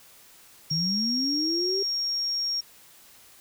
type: tone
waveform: sine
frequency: 5570 Hz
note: F8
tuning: 5 cents flat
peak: -25 dBFS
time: 0.7-2.61 s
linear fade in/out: 10 ms
type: linear sweep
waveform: sine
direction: up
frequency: 150.2 to 400.4 Hz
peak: -27 dBFS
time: 0.71-1.83 s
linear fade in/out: 5 ms
effects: white hiss -53 dBFS RMS until 3.4 s